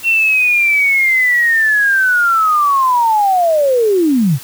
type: linear sweep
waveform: sine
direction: down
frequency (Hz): 2734 to 117.8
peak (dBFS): -9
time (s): 0.03-4.39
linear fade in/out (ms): 50
effects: white hiss -34 dBFS RMS until 4.43 s